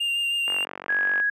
triangle tone with vibrato, 2794 Hz, F7, in tune, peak -21 dBFS, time 0-0.65 s, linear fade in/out 10 ms, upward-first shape sine, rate 6.4 Hz, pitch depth 16 cents each way
click train, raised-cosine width 0.5 ms, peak -18 dBFS, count 35, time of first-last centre 0.48-1.2 s, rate 47.2 Hz
sine tone, 1661.2 Hz, G#6, in tune, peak -20 dBFS, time 0.89-1.3 s, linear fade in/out 5 ms
effects high-pass 300 Hz 12 dB/octave

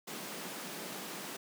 pink high-pass noise, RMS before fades -43 dBFS, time 0.07-1.37 s, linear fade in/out 10 ms, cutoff 160 Hz, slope 48 dB/octave, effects none

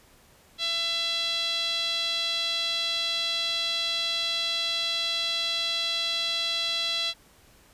sawtooth tone with band-pass filter, 670 Hz, E5, 28 cents sharp, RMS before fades -28 dBFS, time 0.58-7.14 s, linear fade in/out 50 ms, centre 3700 Hz, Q 8.2, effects pink hiss -57 dBFS RMS until 7.73 s + resampled to 32000 Hz

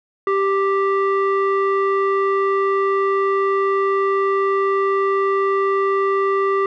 square tone with low-pass filter, 392 Hz, G4, in tune, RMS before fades -18 dBFS, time 0.27-6.66 s, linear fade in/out 2 ms, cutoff 1500 Hz, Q 3.5, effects none

